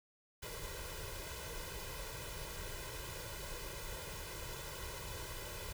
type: noise with comb filter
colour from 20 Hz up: pink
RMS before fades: -45 dBFS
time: 0.42-5.73 s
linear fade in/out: 10 ms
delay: 2 ms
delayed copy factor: +0.85
effects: none